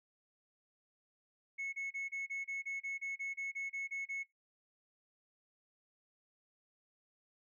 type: tone bursts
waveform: sine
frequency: 2195 Hz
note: C#7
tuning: 18 cents flat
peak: -35 dBFS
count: 15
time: 1.58-4.236 s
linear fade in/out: 20 ms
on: 150 ms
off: 29 ms
effects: noise-tail reverb RT60 0.2 s tail -24 dB re dry + tanh soft clip ceiling -36 dBFS